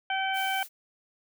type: harmonic tone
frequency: 770 Hz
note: G5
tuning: 31 cents flat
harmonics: 1 / 2 / 3 / 4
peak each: -29 / -32 / -34 / -35 dBFS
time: 0.1-0.63 s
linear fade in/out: 2 ms
type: noise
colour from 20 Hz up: blue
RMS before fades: -41 dBFS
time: 0.33-0.69 s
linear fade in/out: 50 ms
effects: none